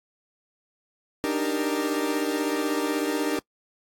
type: chord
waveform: 40% pulse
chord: Eb major seventh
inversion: third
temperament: equal with one note detuned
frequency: 293.7 / 309.9 / 392 / 466.2 Hz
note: D4 / Eb4 / G4 / Bb4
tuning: 0 / -7 / 0 / 0 cents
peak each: -27 / -29 / -30 / -30 dBFS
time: 1.24-3.39 s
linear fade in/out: 0 ms
effects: noise-tail reverb RT60 0.1 s tail -26 dB re dry + AAC 64 kbps